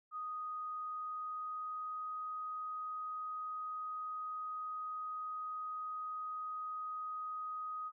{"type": "tone with pitch glide", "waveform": "sine", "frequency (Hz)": [1244.5, 1251.7], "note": ["D#6", "D#6"], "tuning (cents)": [0, 10], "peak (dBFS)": -39, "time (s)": [0.11, 7.92], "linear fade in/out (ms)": 50, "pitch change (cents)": 10, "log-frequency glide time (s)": [0.7, 2.14], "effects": []}